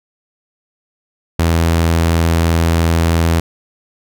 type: tone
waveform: sawtooth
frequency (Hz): 83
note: E2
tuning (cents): +12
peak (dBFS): -7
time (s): 1.39-3.4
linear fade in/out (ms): 5
effects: none